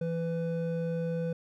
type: tone pair together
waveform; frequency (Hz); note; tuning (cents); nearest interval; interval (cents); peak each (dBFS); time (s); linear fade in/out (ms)
triangle; 166.6 / 499.8; E3 / B4; +19 / +21; octave + perfect fifth; 1902; -29 / -30; 0.01-1.33; 5
effects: none